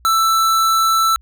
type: tone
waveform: square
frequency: 1325 Hz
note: E6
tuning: 9 cents sharp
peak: -13 dBFS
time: 0.05-1.16 s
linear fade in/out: 0 ms
effects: added 60 Hz sine -46 dBFS peak until 1.21 s